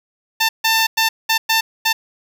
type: tone bursts at uneven times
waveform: 10% pulse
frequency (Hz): 894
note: A5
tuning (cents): +27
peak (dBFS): -5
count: 6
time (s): 0.4-0.49 / 0.64-0.87 / 0.97-1.09 / 1.29-1.38 / 1.49-1.61 / 1.85-1.93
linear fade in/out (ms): 10
effects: none